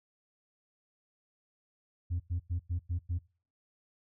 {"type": "tone bursts", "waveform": "sine", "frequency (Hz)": 87.31, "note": "F2", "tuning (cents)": 0, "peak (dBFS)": -27, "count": 6, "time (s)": [2.1, 3.19], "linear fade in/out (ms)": 20, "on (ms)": 100, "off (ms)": 98, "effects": ["noise-tail reverb RT60 0.4 s tail -22 dB re dry", "tanh soft clip ceiling -28 dBFS"]}